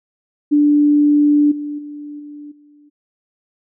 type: tone with level steps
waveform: sine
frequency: 293.7 Hz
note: D4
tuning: in tune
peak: -9 / -22 / -28 / -31 / -45 dBFS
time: 0.51-2.9 s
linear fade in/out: 20 ms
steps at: 1.51 / 1.78 / 2.19 / 2.51 s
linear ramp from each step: 10 ms
effects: none